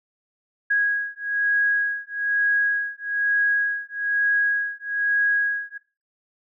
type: beating tone pair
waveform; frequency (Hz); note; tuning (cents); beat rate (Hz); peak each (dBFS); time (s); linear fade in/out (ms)
sine; 1651 / 1652.1; G#6 / G#6; -11 / -10; 1.1; -23; 0.7-5.78; 10
effects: noise-tail reverb RT60 0.3 s tail -17 dB re dry